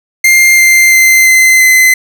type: tone with pitch steps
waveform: 45% pulse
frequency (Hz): 2108 / 2092 / 2077 / 2061 / 2046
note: C7 / C7 / C7 / C7 / C7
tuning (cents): +12 / -1 / -13 / -27 / -39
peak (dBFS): -3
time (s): 0.24-1.94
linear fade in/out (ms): 5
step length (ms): 340
effects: none